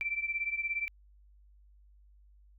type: beating tone pair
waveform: sine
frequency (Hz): 2336 / 2353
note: D7 / D7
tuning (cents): -10 / +3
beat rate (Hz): 17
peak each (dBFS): -33 / -36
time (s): 0.01-0.88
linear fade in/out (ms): 0
effects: added 50 Hz sine -57 dBFS peak until 2.58 s